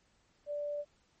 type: tone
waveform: sine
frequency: 585 Hz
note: D5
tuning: 7 cents flat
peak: -34 dBFS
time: 0.46-0.85 s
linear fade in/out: 50 ms
effects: pink hiss -71 dBFS RMS until 1.2 s + MP3 32 kbps